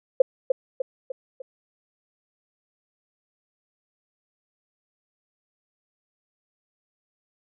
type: tone with echo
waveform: sine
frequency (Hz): 523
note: C5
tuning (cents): -1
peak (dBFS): -9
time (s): 0.2-0.22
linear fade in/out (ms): 5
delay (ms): 300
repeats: 4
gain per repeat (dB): -6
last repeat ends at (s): 1.42
effects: none

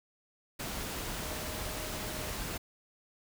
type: tone in noise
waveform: sine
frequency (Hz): 618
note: D#5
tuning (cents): -12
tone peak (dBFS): -47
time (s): 1.21-2.32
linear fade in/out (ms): 10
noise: pink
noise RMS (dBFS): -38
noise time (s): 0.59-2.58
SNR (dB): -12
effects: none

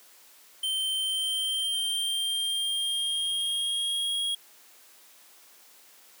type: tone with pitch glide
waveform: square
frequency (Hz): 3113 to 3285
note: G7 to G#7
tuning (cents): -13 to -20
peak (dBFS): -27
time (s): 0.63-4.35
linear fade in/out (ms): 5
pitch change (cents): +93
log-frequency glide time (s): 1-4.17
effects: white hiss -55 dBFS RMS until 6.2 s + high-pass 300 Hz 12 dB/octave

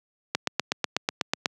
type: click train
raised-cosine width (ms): 0.2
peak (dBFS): -5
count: 10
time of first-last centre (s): 0.35-1.458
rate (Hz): 8.12
effects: high-pass 150 Hz 12 dB/octave

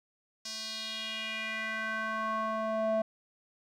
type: tone with band-pass filter sweep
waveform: square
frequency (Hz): 220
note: A3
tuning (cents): 0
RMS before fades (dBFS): -34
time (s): 0.45-3.02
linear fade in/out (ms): 5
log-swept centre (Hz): 5300 to 630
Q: 3.1
effects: none

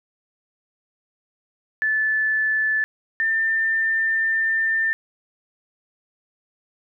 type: tone pair in turn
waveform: sine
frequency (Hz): 1744 / 1794.1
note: A6 / A6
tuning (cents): -16 / +33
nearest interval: unison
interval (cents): 49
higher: second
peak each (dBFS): -18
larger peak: neither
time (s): 1.82-2.84 / 3.2-4.93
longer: second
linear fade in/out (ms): 0
effects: none

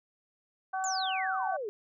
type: harmonic tone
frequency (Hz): 379.4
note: F#4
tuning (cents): +43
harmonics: 2 / 3 / 4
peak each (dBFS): -31 / -40 / -38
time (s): 0.73-1.57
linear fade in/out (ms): 10
type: exponential sweep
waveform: sine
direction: down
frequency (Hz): 7360 to 393.4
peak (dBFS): -33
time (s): 0.84-1.69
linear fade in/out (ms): 0
effects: none

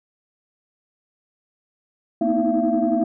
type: tone cluster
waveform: sine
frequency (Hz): 229.6 / 250.4 / 313.9 / 324.9 / 675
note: A#3 / B3 / D#4 / E4 / E5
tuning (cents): -26 / +24 / +15 / -25 / +41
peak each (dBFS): -23 / -24 / -23 / -25 / -21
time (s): 2.21-3.04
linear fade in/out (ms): 5
effects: tanh soft clip ceiling -8 dBFS

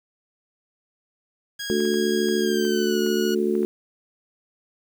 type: tone with pitch glide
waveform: 15% pulse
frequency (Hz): 1642 to 1454.4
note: G#6 to F#6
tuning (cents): -20 to -30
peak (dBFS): -23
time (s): 1.59-3.35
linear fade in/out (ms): 10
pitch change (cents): -210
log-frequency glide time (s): 2.38-3
type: harmonic tone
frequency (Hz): 73.42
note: D2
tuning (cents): 0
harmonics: 3 / 4 / 5 / 6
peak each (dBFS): -25 / -31 / -22 / -27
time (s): 1.7-3.65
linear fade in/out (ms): 0
type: clicks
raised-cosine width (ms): 0.5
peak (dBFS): -28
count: 8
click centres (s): 1.804 / 1.853 / 1.941 / 2.287 / 2.651 / 3.065 / 3.553 / 3.631
effects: 8-bit

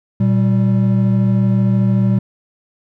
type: tone pair together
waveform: triangle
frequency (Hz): 118.7 / 193.43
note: A#2 / G3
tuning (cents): +32 / -23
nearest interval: minor sixth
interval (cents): 845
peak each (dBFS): -12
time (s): 0.2-2.19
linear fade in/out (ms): 5
effects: none

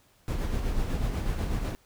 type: noise with tremolo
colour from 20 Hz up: brown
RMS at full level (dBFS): -27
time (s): 0.28-1.75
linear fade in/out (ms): 0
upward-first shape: sine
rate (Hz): 8.1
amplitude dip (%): 40
effects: pink hiss -63 dBFS RMS until 1.85 s

